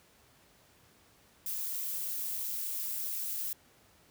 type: noise with amplitude modulation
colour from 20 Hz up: violet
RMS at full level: -33 dBFS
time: 1.46-3.53 s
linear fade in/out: 2 ms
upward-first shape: sine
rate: 207 Hz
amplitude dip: 65%
effects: pink hiss -63 dBFS RMS until 4.1 s + high-pass 60 Hz 12 dB/octave